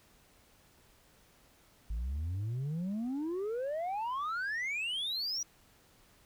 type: exponential sweep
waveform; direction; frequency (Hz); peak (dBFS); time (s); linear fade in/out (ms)
sine; up; 51.4 to 5900; -30; 1.9-5.43; 5
effects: tanh soft clip ceiling -32 dBFS + pink hiss -64 dBFS RMS until 6.25 s